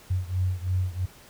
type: beating tone pair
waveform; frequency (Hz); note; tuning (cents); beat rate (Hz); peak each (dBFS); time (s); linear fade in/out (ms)
sine; 90.9 / 93.9; F#2 / F#2; -30 / +26; 3; -26 / -28; 0.1-1.06; 10
effects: pink hiss -51 dBFS RMS until 1.29 s